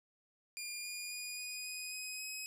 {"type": "tone with pitch steps", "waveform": "15% pulse", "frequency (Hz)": [2411, 2432, 2453, 2474, 2496, 2518, 2540], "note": ["D7", "D#7", "D#7", "D#7", "D#7", "D#7", "D#7"], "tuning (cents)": [45, -40, -25, -10, 5, 20, 35], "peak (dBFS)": -34, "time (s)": [0.57, 2.46], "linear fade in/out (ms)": 0, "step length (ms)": 270, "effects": []}